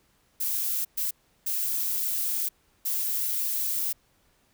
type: noise bursts at uneven times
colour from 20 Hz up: violet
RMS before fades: -28 dBFS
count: 4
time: 0.4-0.85 / 0.97-1.11 / 1.46-2.49 / 2.85-3.93 s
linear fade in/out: 10 ms
effects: pink hiss -66 dBFS RMS until 4.53 s